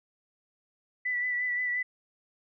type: tone with vibrato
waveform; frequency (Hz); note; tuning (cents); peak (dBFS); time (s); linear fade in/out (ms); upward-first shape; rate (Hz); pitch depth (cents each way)
sine; 1975.5; B6; 0; -27; 1.05-1.83; 10; sine; 5.7; 26
effects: none